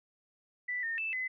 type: tone with pitch steps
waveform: sine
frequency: 1979 / 1827 / 2640 / 2027 Hz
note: B6 / A#6 / E7 / B6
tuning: +3 / -35 / +2 / +45 cents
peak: -32 dBFS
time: 0.68-1.28 s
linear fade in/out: 10 ms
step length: 150 ms
effects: none